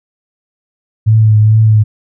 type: tone with vibrato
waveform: sine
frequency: 108.6 Hz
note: A2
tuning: 22 cents flat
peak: -4 dBFS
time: 1.06-1.84 s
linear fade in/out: 20 ms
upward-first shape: triangle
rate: 2.3 Hz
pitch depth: 35 cents each way
effects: none